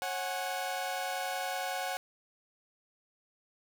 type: chord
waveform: sawtooth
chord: C# suspended fourth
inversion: none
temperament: equal with one note detuned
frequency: 545.2 / 740 / 830.6 Hz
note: C#5 / F#5 / G#5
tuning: -29 / 0 / 0 cents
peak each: -36 / -31 / -37 dBFS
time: 0.02-1.97 s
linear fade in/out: 0 ms
effects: none